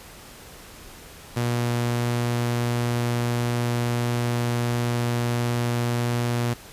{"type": "tone", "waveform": "sawtooth", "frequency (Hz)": 119.9, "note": "A#2", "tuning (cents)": 49, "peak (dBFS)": -18, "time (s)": [1.36, 6.54], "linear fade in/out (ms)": 10, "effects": ["pink hiss -44 dBFS RMS until 6.72 s", "resampled to 32000 Hz"]}